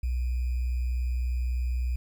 sine tone with sample-and-hold, 61.74 Hz, B1, in tune, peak -25 dBFS, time 0.03-1.96 s, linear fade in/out 5 ms, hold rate 2450 Hz, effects none

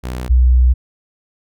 sawtooth / sine tone pair in turn, 62.3 / 62.3 Hz, B1 / B1, +16 / +16 cents, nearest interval unison, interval 0 cents, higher neither, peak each -18 / -7 dBFS, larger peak second, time 0.03-0.29 / 0.29-0.74 s, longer second, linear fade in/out 20 ms, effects none

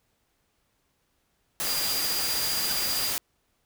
white noise, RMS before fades -29 dBFS, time 1.6-3.18 s, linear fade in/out 0 ms
square tone with tremolo, 4810 Hz, D8, 41 cents sharp, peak -28 dBFS, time 1.63-3.13 s, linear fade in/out 50 ms, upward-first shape sine, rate 15 Hz, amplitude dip 40%
sawtooth tone with exponential growth, 1518 Hz, F#6, 44 cents sharp, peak -27 dBFS, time 2.64-2.72 s, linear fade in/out 5 ms, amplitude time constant 17 ms
effects pink hiss -72 dBFS RMS until 3.65 s

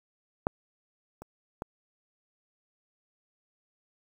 clicks, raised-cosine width 1 ms, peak -11 / -29 / -20 dBFS, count 3, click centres 0.469 / 1.22 / 1.621 s, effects 8-bit

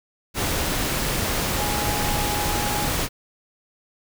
sine tone in noise, 830.6 Hz, G#5, in tune, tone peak -28 dBFS, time 1.56-2.9 s, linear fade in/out 50 ms, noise pink, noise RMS -24 dBFS, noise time 0.34-3.09 s, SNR -7 dB, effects none

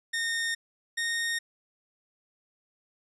sawtooth tone pair in turn, 1837 / 1849.8 Hz, A#6 / A#6, -26 / -14 cents, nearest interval unison, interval 12 cents, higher second, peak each -24 dBFS, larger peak neither, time 0.13-0.55 / 0.97-1.39 s, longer neither, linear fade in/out 10 ms, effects resampled to 24000 Hz

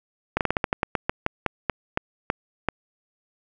slowing click train, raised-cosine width 0.5 ms, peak -6 dBFS, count 16, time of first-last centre 0.37-2.687 s, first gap 38 ms, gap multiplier 1.18, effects none

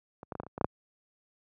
clicks, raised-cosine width 1 ms, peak -29 / -22 / -24 / -20 / -28 / -30 / -23 / -14 / -10 dBFS, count 9, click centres 0.231 / 0.322 / 0.353 / 0.4 / 0.434 / 0.466 / 0.579 / 0.612 / 0.645 s, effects high-pass 80 Hz 12 dB/octave

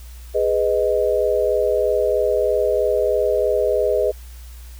sine chord, G# minor, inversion none, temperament just, 415.3 / 498.4 / 623 Hz, G#4 / B4 / D#5, 0 / +16 / +2 cents, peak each -20 dBFS, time 0.34-4.12 s, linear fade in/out 20 ms, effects added 60 Hz sine -35 dBFS peak until 4.79 s + white hiss -48 dBFS RMS until 4.79 s

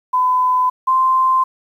sine tone pair in turn, 1009 / 1041.6 Hz, B5 / C6, +37 / -8 cents, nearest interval minor second, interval 55 cents, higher second, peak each -12 / -11 dBFS, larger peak second, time 0.13-0.7 / 0.87-1.44 s, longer neither, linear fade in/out 10 ms, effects 8-bit

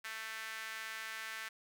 sawtooth tone with high-pass filter, 221.3 Hz, A3, 10 cents sharp, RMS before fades -44 dBFS, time 0.04-1.49 s, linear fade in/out 10 ms, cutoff 1700 Hz, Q 2.5, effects none

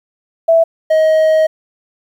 sine / triangle tone pair in turn, 659.3 / 630.6 Hz, E5 / D#5, 0 / +23 cents, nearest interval minor second, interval 77 cents, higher first, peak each -6 dBFS, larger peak neither, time 0.48-0.64 / 0.9-1.47 s, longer second, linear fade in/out 10 ms, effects 8-bit

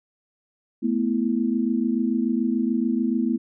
sine chord, A suspended second, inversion none, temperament equal, 220 / 246.9 / 329.6 Hz, A3 / B3 / E4, 0 / 0 / 0 cents, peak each -24 / -23 / -27 dBFS, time 0.82-3.38 s, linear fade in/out 20 ms, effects none

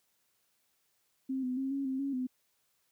sine tone with pitch steps, 264.5 / 252.7 / 267.6 / 275.9 / 263.7 / 276.8 / 254.5 Hz, C4 / B3 / C4 / C#4 / C4 / C#4 / C4, +19 / +40 / +39 / -8 / +14 / -2 / -48 cents, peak -31 dBFS, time 1.29-2.27 s, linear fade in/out 10 ms, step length 140 ms, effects white hiss -75 dBFS RMS until 2.91 s + high-pass 60 Hz 12 dB/octave

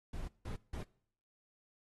brown noise bursts at uneven times, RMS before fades -41 dBFS, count 3, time 0.13-0.28 / 0.45-0.56 / 0.73-0.83 s, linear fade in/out 5 ms, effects noise-tail reverb RT60 0.6 s tail -22 dB re dry + AAC 32 kbps

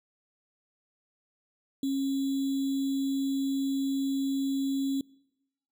sine tone with sample-and-hold, 272.5 Hz, C#4, 29 cents flat, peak -26 dBFS, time 1.83-5.01 s, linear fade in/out 2 ms, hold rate 3675 Hz, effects noise-tail reverb RT60 0.9 s tail -25 dB re dry

